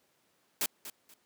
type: noise with echo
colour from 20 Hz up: white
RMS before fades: -30 dBFS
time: 0.61-0.66 s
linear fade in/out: 2 ms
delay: 240 ms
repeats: 2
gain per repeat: -13 dB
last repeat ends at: 1.14 s
effects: pink hiss -71 dBFS RMS until 1.25 s + high-pass 200 Hz 12 dB/octave